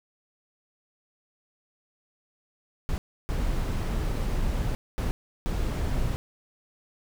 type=noise bursts at uneven times; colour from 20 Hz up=brown; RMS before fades=-27 dBFS; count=4; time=2.89-2.98 / 3.29-4.75 / 4.98-5.11 / 5.46-6.16 s; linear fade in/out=0 ms; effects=none